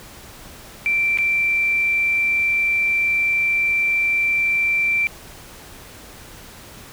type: tone with dropouts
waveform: sine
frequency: 2347 Hz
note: D7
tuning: 2 cents flat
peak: -16 dBFS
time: 0.86-5.07 s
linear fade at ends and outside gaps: 0 ms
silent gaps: 1.174-1.186 s
effects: pink hiss -41 dBFS RMS until 6.92 s

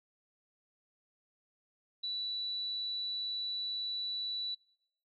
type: tone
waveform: sine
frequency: 3951 Hz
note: B7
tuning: in tune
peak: -34 dBFS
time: 2.03-4.55 s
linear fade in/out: 10 ms
effects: noise-tail reverb RT60 0.7 s tail -24 dB re dry

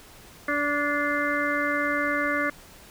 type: harmonic tone with a mistuned harmonic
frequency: 290 Hz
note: D4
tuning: 22 cents flat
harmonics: 1 / 2 / 4 / 5 / 6 / 7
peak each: -30 / -30 / -30 / -30 / -30 / -30 dBFS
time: 0.48-2.5 s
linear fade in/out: 5 ms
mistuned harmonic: 7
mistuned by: +41 cents
effects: pink hiss -49 dBFS RMS until 2.9 s

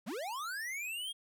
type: linear sweep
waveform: square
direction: up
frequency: 159.9 to 3291 Hz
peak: -38 dBFS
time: 0.06-1.13 s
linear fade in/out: 20 ms
effects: none

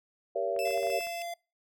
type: chord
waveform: sine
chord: G diminished seventh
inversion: none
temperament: just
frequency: 392 / 470.4 / 564.5 / 677.4 Hz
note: G4 / Bb4 / Db5 / Fb5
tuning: 0 / +16 / +31 / +47 cents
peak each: -36 / -34 / -32 / -33 dBFS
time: 0.35-1 s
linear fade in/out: 10 ms
type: clicks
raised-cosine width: 0.5 ms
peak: -35 dBFS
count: 9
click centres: 0.564 / 0.674 / 0.707 / 0.776 / 0.831 / 0.87 / 0.901 / 1.008 / 1.07 s
type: tone with tremolo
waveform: sawtooth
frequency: 2637 Hz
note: E7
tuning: in tune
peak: -33 dBFS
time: 0.59-1.22 s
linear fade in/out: 0 ms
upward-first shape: square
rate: 3.2 Hz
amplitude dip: 50%
type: tone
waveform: square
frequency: 688 Hz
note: F5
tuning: 26 cents flat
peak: -36 dBFS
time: 0.65-1.34 s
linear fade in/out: 5 ms
effects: noise-tail reverb RT60 0.3 s tail -25 dB re dry

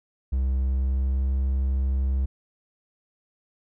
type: tone with pitch glide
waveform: triangle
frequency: 65.41 to 66.4 Hz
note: C2 to C2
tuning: 0 to +26 cents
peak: -19 dBFS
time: 0.32-2.26 s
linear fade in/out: 10 ms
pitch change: +26 cents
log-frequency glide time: 0.61-1.32 s
effects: none

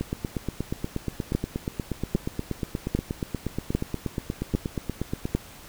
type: two click trains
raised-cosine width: 3 ms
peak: -14 / -9 dBFS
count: 45 / 6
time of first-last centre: 0.01-5.254 / 1.35-5.35 s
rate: 8.39 / 1.25 Hz
effects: pink hiss -46 dBFS RMS until 5.68 s

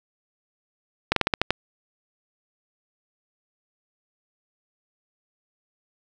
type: slowing click train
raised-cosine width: 0.3 ms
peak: -3 dBFS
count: 7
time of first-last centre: 1.12-1.506 s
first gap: 43 ms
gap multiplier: 1.16
effects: 7-bit

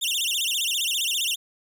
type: tone with vibrato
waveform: sawtooth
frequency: 3165 Hz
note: G7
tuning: 16 cents sharp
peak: -20 dBFS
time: 0.01-1.36 s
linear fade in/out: 20 ms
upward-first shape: sine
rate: 15 Hz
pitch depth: 270 cents each way
effects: 10-bit

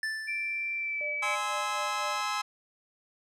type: tone with exponential decay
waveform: square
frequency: 1760 Hz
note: A6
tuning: in tune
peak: -29 dBFS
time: 0.03-1.09 s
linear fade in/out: 2 ms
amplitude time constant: 230 ms
type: tone with pitch glide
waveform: sine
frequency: 2349 to 2294 Hz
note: D7 to D7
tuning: 0 to -41 cents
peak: -30 dBFS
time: 0.27-1.36 s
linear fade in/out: 20 ms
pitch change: -41 cents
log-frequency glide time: 0.76-1.1 s
type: tone with tremolo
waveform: sine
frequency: 596 Hz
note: D5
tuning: 25 cents sharp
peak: -36 dBFS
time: 1.01-2.21 s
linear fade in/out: 0 ms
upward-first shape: sine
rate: 4 Hz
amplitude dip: 75%
type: chord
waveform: sawtooth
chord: Ab augmented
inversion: none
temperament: just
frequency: 830.6 / 1038.3 / 1297.8 Hz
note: Ab5 / C6 / E6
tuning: 0 / -14 / -27 cents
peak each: -31 / -30 / -29 dBFS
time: 1.22-2.42 s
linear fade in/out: 10 ms
effects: low-pass 8000 Hz 12 dB/octave

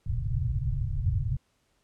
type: low-pass noise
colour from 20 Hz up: white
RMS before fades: -28 dBFS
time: 0.06-1.37 s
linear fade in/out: 10 ms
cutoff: 140 Hz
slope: 96 dB/octave
effects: pink hiss -71 dBFS RMS until 1.83 s + low-pass 10000 Hz 12 dB/octave

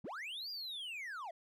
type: linear two-way sweep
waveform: triangle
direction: up then down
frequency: 117.7 to 4900 to 617 Hz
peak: -40 dBFS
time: 0.04-1.31 s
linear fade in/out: 5 ms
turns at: 0.5 s
effects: none

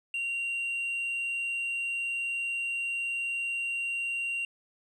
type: tone with tanh clipping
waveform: sine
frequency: 2761 Hz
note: F7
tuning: 20 cents flat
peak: -30 dBFS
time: 0.14-4.45 s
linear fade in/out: 2 ms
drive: 2 dB
effects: none

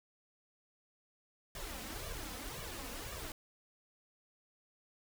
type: noise with flanger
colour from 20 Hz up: pink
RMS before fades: -44 dBFS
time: 1.55-3.32 s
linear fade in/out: 2 ms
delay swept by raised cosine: 1.7 to 4 ms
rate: 1.9 Hz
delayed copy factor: +0.8
effects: none

